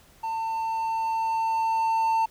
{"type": "tone with level ramp", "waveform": "triangle", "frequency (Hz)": 898, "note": "A5", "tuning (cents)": 35, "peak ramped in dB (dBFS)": [-25, -18], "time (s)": [0.23, 2.26], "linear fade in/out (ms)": 10, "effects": ["pink hiss -56 dBFS RMS until 2.3 s"]}